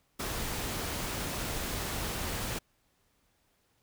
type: noise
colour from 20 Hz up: pink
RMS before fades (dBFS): -35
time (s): 0.19-2.59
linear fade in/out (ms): 10
effects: pink hiss -72 dBFS RMS until 3.82 s